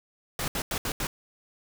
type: noise bursts at uneven times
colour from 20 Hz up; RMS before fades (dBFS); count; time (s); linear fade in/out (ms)
pink; -30; 5; 0.39-0.48 / 0.55-0.62 / 0.71-0.78 / 0.85-0.92 / 1-1.07; 2
effects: none